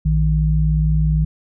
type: tone pair together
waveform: sine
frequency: 58.27 / 155.56 Hz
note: A#1 / D#3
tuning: 0 / 0 cents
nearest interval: octave + perfect fourth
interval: 1700 cents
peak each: -16 dBFS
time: 0.05-1.25 s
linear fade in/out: 10 ms
effects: none